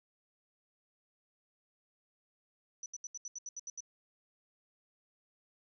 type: tone bursts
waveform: sine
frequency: 5950 Hz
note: F#8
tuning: 9 cents sharp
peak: -40 dBFS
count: 10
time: 2.83-3.805 s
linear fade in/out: 2 ms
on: 30 ms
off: 75 ms
effects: none